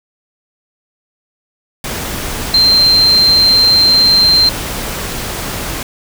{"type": "tone in noise", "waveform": "sine", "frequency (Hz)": 4146, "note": "C8", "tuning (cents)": -17, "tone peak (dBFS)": -6, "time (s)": [2.54, 4.49], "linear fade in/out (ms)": 2, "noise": "pink", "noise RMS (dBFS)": -21, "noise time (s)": [1.84, 5.83], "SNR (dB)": 12, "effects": []}